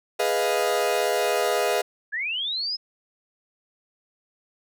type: chord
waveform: 40% pulse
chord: F half-diminished seventh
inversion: first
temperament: equal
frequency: 415.3 / 493.9 / 622.3 / 698.5 Hz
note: Ab4 / Cb5 / Eb5 / F5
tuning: 0 / 0 / 0 / 0 cents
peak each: -26 dBFS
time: 0.19-1.82 s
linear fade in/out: 10 ms
type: linear sweep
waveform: sine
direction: up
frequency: 1629 to 5200 Hz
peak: -25 dBFS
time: 2.12-2.77 s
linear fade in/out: 20 ms
effects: none